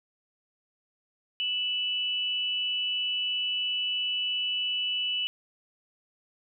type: tone pair together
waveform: sine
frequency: 2637 / 2960 Hz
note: E7 / F#7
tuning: 0 / 0 cents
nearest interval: major second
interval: 200 cents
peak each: -35 / -27 dBFS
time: 1.4-5.27 s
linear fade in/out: 0 ms
effects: none